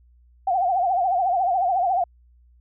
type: tone with vibrato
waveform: sine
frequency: 735 Hz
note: F#5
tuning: 12 cents flat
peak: -18 dBFS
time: 0.47-2.04 s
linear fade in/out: 5 ms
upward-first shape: triangle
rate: 14 Hz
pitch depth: 140 cents each way
effects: added 60 Hz sine -52 dBFS peak until 2.6 s